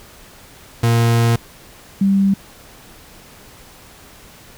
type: tone pair in turn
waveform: 40% pulse / sine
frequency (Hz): 116.54 / 196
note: A#2 / G3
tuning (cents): 0 / 0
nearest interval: major sixth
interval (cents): 900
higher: second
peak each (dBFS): -11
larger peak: neither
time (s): 0.83-1.36 / 2.01-2.34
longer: first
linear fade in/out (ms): 5
effects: pink hiss -43 dBFS RMS until 4.57 s